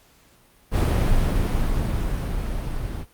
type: noise with level ramp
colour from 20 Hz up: brown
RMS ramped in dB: -17 to -29 dBFS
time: 0.71-3.06 s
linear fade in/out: 50 ms
effects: pink hiss -56 dBFS RMS until 3.13 s + Opus 48 kbps